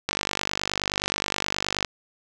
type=click train; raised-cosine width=0.2 ms; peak=-6 dBFS; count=88; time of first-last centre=0.09-1.848 s; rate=49.5 Hz; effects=none